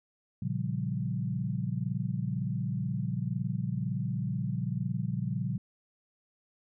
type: chord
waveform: sine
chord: G half-diminished seventh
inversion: first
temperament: equal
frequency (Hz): 116.54 / 138.59 / 174.61 / 196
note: Bb2 / Db3 / F3 / G3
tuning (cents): 0 / 0 / 0 / 0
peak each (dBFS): -34 / -34 / -35 / -37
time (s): 0.42-5.58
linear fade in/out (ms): 5
effects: none